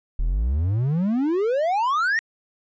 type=exponential sweep; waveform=triangle; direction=up; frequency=35.41 to 1905 Hz; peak=-17 dBFS; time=0.19-2.19 s; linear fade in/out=0 ms; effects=resampled to 16000 Hz